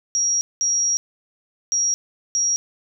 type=tone bursts at uneven times; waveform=sine; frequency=5670 Hz; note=F8; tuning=25 cents sharp; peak=-17 dBFS; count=4; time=0.15-0.41 / 0.61-0.97 / 1.72-1.94 / 2.35-2.56 s; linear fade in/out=0 ms; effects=9-bit

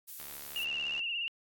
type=noise; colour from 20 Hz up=violet; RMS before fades=-43 dBFS; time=0.07-0.65 s; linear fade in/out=20 ms
type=click train; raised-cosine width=0.2 ms; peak=-30 dBFS; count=58; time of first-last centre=0.2-0.993 s; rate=71.9 Hz
type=tone with vibrato; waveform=sine; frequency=2773 Hz; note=F7; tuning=13 cents flat; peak=-32 dBFS; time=0.56-1.28 s; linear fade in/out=0 ms; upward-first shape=sine; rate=17 Hz; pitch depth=61 cents each way
effects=AAC 64 kbps

